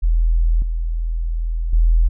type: tone with level steps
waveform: sine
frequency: 41.2 Hz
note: E1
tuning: in tune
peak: -12 / -18 / -10 dBFS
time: 0.02-2.09 s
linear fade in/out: 20 ms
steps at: 0.62 / 1.73 s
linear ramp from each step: 2 ms
effects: none